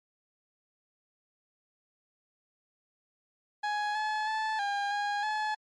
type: tone with pitch steps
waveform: 30% pulse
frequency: 835 / 857 / 872 / 807 / 819 / 856 Hz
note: G#5 / A5 / A5 / G#5 / G#5 / A5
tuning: +9 / -46 / -16 / -50 / -24 / -48 cents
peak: -26 dBFS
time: 3.63-5.55 s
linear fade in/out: 10 ms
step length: 320 ms
effects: low-pass 4000 Hz 12 dB/octave + MP3 48 kbps